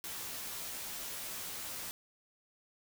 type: noise with comb filter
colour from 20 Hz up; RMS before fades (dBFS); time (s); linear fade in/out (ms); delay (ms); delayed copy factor
white; -42; 0.04-1.91; 0; 14; -0.65
effects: none